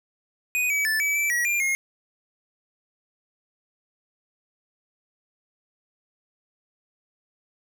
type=tone with pitch steps; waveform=square; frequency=2487 / 2284 / 1754 / 2292 / 2323 / 1918 / 2391 / 2146 Hz; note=D#7 / D7 / A6 / D7 / D7 / A#6 / D7 / C7; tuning=-1 / -49 / -6 / -43 / -20 / +49 / +30 / +43 cents; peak=-22 dBFS; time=0.55-1.75 s; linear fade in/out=0 ms; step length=150 ms; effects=none